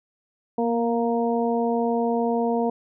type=harmonic tone with a mistuned harmonic; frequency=233.1 Hz; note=A#3; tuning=in tune; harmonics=1 / 2 / 3 / 4; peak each=-24 / -24 / -27 / -31 dBFS; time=0.58-2.7 s; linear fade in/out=5 ms; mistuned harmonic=1; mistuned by=+18 cents; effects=none